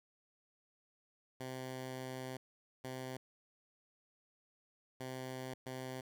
10% pulse tone bursts at uneven times, 129.5 Hz, C3, 17 cents flat, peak -34 dBFS, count 4, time 1.4-2.37 / 2.84-3.17 / 5-5.54 / 5.66-6.01 s, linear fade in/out 5 ms, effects none

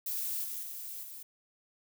violet noise with level steps, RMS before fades -35 / -39 / -42 / -46 dBFS, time 0.06-1.23 s, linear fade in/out 5 ms, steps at 0.44 / 0.63 / 1.03 s, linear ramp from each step 2 ms, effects none

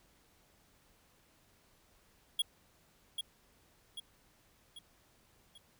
square tone with echo, 3322 Hz, G#7, in tune, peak -29 dBFS, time 2.39-2.42 s, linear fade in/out 5 ms, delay 790 ms, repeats 4, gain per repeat -6 dB, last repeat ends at 5.58 s, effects pink hiss -68 dBFS RMS until 5.79 s

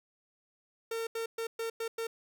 45% pulse tone bursts at uneven times, 455.2 Hz, A#4, 41 cents flat, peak -33 dBFS, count 6, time 0.91-1.07 / 1.15-1.26 / 1.38-1.47 / 1.59-1.7 / 1.8-1.88 / 1.98-2.07 s, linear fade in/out 5 ms, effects none

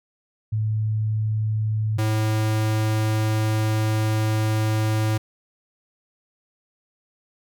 sine / square tone pair in turn, 108.4 / 108.78 Hz, A2 / A2, -25 / -19 cents, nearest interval unison, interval 6 cents, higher second, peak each -20 dBFS, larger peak neither, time 0.52-1.98 / 1.98-5.18 s, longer second, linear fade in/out 10 ms, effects none

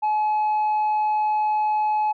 sine tone, 852 Hz, G#5, 44 cents sharp, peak -16 dBFS, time 0.02-2.13 s, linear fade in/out 20 ms, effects tanh soft clip ceiling -18 dBFS

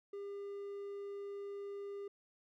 triangle tone, 401.7 Hz, G4, 42 cents sharp, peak -40 dBFS, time 0.13-2.08 s, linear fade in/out 5 ms, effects none

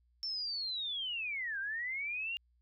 sine linear two-way sweep, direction down then up, 5420 to 1543 to 2825 Hz, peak -35 dBFS, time 0.23-2.37 s, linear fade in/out 0 ms, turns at 1.59 s, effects added 60 Hz sine -68 dBFS peak until 2.61 s

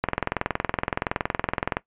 click train, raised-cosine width 0.5 ms, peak -7 dBFS, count 38, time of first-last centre 0.04-1.769 s, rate 21.4 Hz, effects noise-tail reverb RT60 0.1 s tail -18 dB re dry + resampled to 8000 Hz

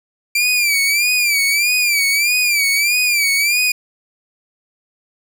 sawtooth tone with vibrato, 2349 Hz, D7, in tune, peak -10 dBFS, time 0.35-3.72 s, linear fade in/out 5 ms, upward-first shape sine, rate 1.6 Hz, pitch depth 100 cents each way, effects none

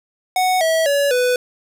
square tone with pitch steps, 740 / 647.9 / 567.3 / 496.8 Hz, F#5 / E5 / C#5 / B4, 0 / -30 / +40 / +10 cents, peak -15 dBFS, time 0.36-1.36 s, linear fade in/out 2 ms, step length 250 ms, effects none

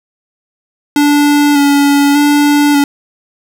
square tone with vibrato, 287.7 Hz, D4, 36 cents flat, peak -7 dBFS, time 0.96-2.84 s, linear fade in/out 2 ms, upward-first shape square, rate 0.84 Hz, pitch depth 21 cents each way, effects none

